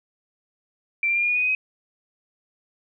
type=tone with pitch steps; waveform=sine; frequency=2349 / 2374 / 2398 / 2423 / 2449 / 2474 / 2500 / 2526 Hz; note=D7 / D7 / D7 / D#7 / D#7 / D#7 / D#7 / D#7; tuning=0 / +18 / +36 / -47 / -28 / -10 / +8 / +26 cents; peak=-19 dBFS; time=1.03-1.55 s; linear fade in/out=2 ms; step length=65 ms; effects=none